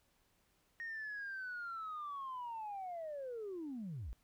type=linear sweep; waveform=sine; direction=down; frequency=1864.7 to 43.65 Hz; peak=-40 dBFS; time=0.8-4.13 s; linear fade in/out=0 ms; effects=tanh soft clip ceiling -38 dBFS + pink hiss -75 dBFS RMS until 4.23 s